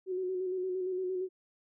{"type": "tone with vibrato", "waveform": "sine", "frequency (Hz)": 370, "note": "F#4", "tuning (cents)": 0, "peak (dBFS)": -31, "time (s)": [0.06, 1.29], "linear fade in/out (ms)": 50, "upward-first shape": "square", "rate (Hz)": 8.7, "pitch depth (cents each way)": 29, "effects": []}